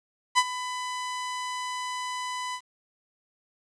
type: tone with ADSR envelope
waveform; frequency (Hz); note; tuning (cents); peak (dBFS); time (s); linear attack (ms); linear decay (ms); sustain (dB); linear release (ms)
sawtooth; 1000; B5; +21; -12; 0.35-2.61; 32; 49; -15; 68
effects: resampled to 22050 Hz + 9-bit